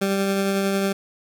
20% pulse tone with tremolo, 196 Hz, G3, in tune, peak -14 dBFS, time 0.01-0.93 s, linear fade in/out 10 ms, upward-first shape triangle, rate 11 Hz, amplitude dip 25%, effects none

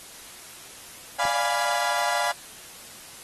30% pulse chord, D diminished seventh, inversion none, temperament equal, 587.3 / 698.5 / 830.6 / 987.8 Hz, D5 / F5 / Ab5 / Cb6, 0 / 0 / 0 / 0 cents, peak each -29 / -25 / -26 / -26 dBFS, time 1.19-2.32 s, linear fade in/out 10 ms
click, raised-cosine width 2 ms, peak -27 dBFS, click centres 1.253 s
effects white hiss -44 dBFS RMS until 3.23 s + AAC 32 kbps

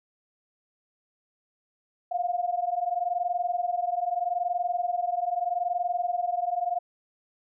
sine tone pair together, 697.2 / 718 Hz, F5 / F5, -3 / +48 cents, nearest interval minor second, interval 51 cents, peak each -28 dBFS, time 2.11-6.79 s, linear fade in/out 10 ms, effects none

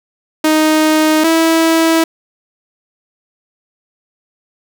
sawtooth tone pair in turn, 311.1 / 326.2 Hz, D#4 / E4, 0 / -18 cents, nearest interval minor second, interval 82 cents, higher second, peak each -5 dBFS, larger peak neither, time 0.44-1.24 / 1.24-2.04 s, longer neither, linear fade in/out 5 ms, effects none

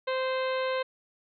harmonic tone with a mistuned harmonic, 520 Hz, C5, 11 cents flat, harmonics 1 / 2 / 3 / 4 / 5 / 6 / 7 / 8, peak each -28 / -34 / -38 / -40 / -42 / -44 / -45 / -46 dBFS, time 0.07-0.83 s, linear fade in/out 10 ms, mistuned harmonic 7, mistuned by +29 cents, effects none

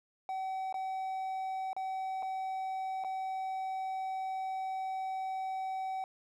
triangle tone with dropouts, 761 Hz, F#5, 48 cents sharp, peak -32 dBFS, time 0.29-6.04 s, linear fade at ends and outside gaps 1 ms, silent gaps 0.726-0.742 / 1.731-1.765 / 2.225-2.229 / 3.039-3.046 s, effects none

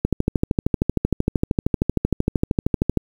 click train, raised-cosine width 3 ms, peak -4 dBFS, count 39, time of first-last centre 0.05-2.973 s, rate 13 Hz, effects 7-bit

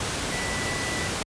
sine tone in noise, 1974 Hz, B6, 1 cent flat, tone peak -32 dBFS, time 0.32-1.08 s, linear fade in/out 5 ms, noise pink, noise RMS -28 dBFS, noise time 0-1.23 s, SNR -7 dB, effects high-pass 60 Hz 12 dB/octave + resampled to 22050 Hz

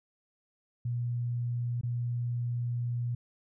sine tone with dropouts, 120.4 Hz, B2, 44 cents flat, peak -29 dBFS, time 0.85-3.15 s, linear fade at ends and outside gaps 5 ms, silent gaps 1.812-1.833 s, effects none

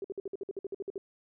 sine tone bursts, 392 Hz, G4, in tune, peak -33 dBFS, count 13, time 0.02-0.98 s, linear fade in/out 2 ms, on 24 ms, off 54 ms, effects none

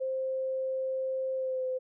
sine tone with pitch glide, 525 to 514.2 Hz, C5 to C5, +6 to -30 cents, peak -29 dBFS, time 0-1.79 s, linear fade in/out 20 ms, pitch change -36 cents, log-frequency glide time 1.35-1.65 s, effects none

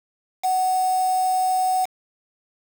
sine tone with quantisation, 744 Hz, F#5, 9 cents sharp, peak -18 dBFS, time 0.43-1.86 s, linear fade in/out 20 ms, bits 5, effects none

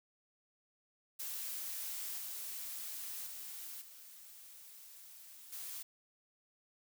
blue noise with level steps, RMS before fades -42 / -44 / -47 / -55 / -45 dBFS, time 1.19-5.83 s, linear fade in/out 10 ms, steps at 2.18 / 3.26 / 3.81 / 5.52 s, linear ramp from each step 10 ms, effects none

